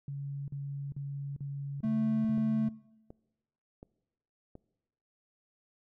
sine tone bursts, 140.3 Hz, C#3, 21 cents sharp, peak -35 dBFS, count 6, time 0.08-2.69 s, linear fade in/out 2 ms, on 400 ms, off 42 ms
triangle tone, 220 Hz, A3, in tune, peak -26 dBFS, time 1.83-2.69 s, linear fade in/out 10 ms
click train, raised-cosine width 2 ms, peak -34 dBFS, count 4, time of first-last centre 2.38-4.554 s, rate 1.38 Hz
effects noise-tail reverb RT60 1.0 s tail -21 dB re dry

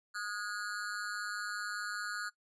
square tone with amplitude modulation, 1448 Hz, F#6, 38 cents flat, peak -33 dBFS, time 0.14-2.3 s, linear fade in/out 20 ms, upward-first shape sine, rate 205 Hz, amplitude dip 100%, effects noise-tail reverb RT60 0.1 s tail -18 dB re dry + resampled to 22050 Hz

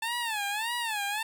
15% pulse tone with vibrato, 880 Hz, A5, in tune, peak -23 dBFS, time 0.02-1.23 s, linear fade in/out 5 ms, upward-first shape sine, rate 1.7 Hz, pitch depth 160 cents each way, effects none

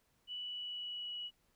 sine tone with pitch glide, 2960 to 2929 Hz, F#7 to F#7, 0 to -18 cents, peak -40 dBFS, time 0.27-1.31 s, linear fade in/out 50 ms, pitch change -18 cents, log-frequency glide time 0.38-1.12 s, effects pink hiss -75 dBFS RMS until 1.55 s

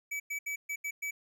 square tone bursts at uneven times, 2290 Hz, D7, 44 cents flat, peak -34 dBFS, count 6, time 0.11-0.2 / 0.3-0.39 / 0.46-0.56 / 0.69-0.76 / 0.84-0.91 / 1.02-1.11 s, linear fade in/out 10 ms, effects none

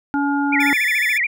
harmonic tone, 283.7 Hz, C#4, 40 cents sharp, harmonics 1 / 3 / 5, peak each -18 / -23 / -25 dBFS, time 0.14-0.73 s, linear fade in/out 0 ms
sine tone with vibrato, 2135 Hz, C7, 34 cents sharp, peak -16 dBFS, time 0.52-1.27 s, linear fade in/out 10 ms, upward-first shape sine, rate 14 Hz, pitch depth 220 cents each way
sawtooth tone, 1743 Hz, A6, 17 cents flat, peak -21 dBFS, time 0.6-1.18 s, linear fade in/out 5 ms
effects none

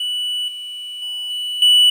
triangle tone with level steps, 2960 Hz, F#7, in tune, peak -18 / -26 / -22 / -20 / -7 dBFS, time 0-1.9 s, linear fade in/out 5 ms, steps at 0.48 / 1.02 / 1.3 / 1.62 s, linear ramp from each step 2 ms, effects 8-bit

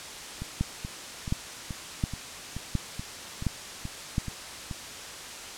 two click trains, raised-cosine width 5 ms, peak -22 / -13 dBFS, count 11 / 6, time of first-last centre 0.42-4.712 / 0.61-4.181 s, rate 2.33 / 1.4 Hz, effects white hiss -40 dBFS RMS until 5.57 s + low-pass 8000 Hz 12 dB/octave

